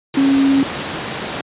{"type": "tone in noise", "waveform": "sine", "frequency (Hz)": 273.7, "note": "C#4", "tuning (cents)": -22, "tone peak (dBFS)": -10, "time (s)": [0.17, 0.63], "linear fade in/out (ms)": 2, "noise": "pink", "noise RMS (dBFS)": -23, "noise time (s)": [0.14, 1.41], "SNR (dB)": 10, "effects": ["high-pass 150 Hz 12 dB/octave", "resampled to 8000 Hz"]}